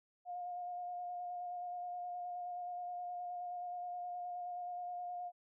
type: tone with vibrato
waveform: sine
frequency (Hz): 712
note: F5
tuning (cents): +33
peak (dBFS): -40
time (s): 0.25-5.32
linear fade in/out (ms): 50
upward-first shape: square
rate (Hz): 9.5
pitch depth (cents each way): 13
effects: none